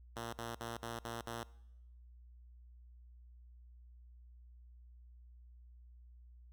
5% pulse tone bursts, 116.54 Hz, A#2, in tune, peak -30 dBFS, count 6, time 0.16-1.435 s, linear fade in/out 5 ms, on 170 ms, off 51 ms, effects noise-tail reverb RT60 0.9 s tail -21 dB re dry + added 60 Hz sine -55 dBFS peak until 6.52 s

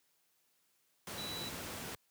sine tone in noise, 3943 Hz, B7, 4 cents flat, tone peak -42 dBFS, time 1.18-1.49 s, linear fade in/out 2 ms, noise pink, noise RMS -43 dBFS, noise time 1.07-1.95 s, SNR -2 dB, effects white hiss -75 dBFS RMS until 2.1 s + high-pass 100 Hz 12 dB/octave

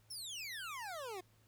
25% pulse exponential sweep, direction down, 5588 to 349.2 Hz, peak -39 dBFS, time 0.1-1.21 s, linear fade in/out 10 ms, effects added 109 Hz sine -68 dBFS peak until 1.47 s + pink hiss -72 dBFS RMS until 1.47 s

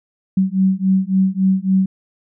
sine beating tone pair, 188.3 / 191.9 Hz, F#3 / G3, +31 / -37 cents, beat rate 3.6 Hz, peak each -16 dBFS, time 0.37-1.86 s, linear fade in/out 5 ms, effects none

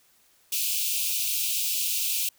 white high-pass noise, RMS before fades -27 dBFS, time 0.52-2.29 s, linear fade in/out 5 ms, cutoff 2400 Hz, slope 96 dB/octave, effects white hiss -62 dBFS RMS until 2.38 s

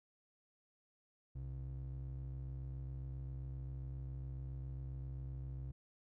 triangle ring-modulated tone, 97.1 Hz, G2, 16 cents flat, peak -37 dBFS, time 1.35-5.72 s, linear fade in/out 10 ms, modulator 33.7 Hz, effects none

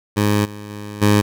15% pulse tone with level steps, 103.83 Hz, G#2, in tune, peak -8 / -25 / -23 / -5 dBFS, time 0.16-1.22 s, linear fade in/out 20 ms, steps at 0.44 / 0.69 / 1.01 s, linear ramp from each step 20 ms, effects none

